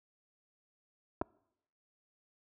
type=clicks; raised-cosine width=1 ms; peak=-19 dBFS; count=2; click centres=1.214 / 1.217 s; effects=noise-tail reverb RT60 0.8 s tail -26 dB re dry + high-pass 80 Hz 12 dB/octave